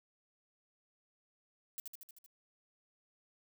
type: noise with echo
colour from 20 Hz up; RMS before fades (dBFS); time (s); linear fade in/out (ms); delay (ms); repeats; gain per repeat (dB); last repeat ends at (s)
violet; -42; 1.78-1.8; 0; 77; 6; -3; 2.262
effects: none